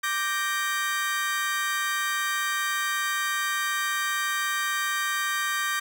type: chord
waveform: 35% pulse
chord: G minor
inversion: second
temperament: equal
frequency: 1174.7 / 1568 / 1864.7 Hz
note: D6 / G6 / Bb6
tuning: 0 / 0 / 0 cents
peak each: -28 dBFS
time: 0.03-5.8 s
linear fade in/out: 10 ms
effects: none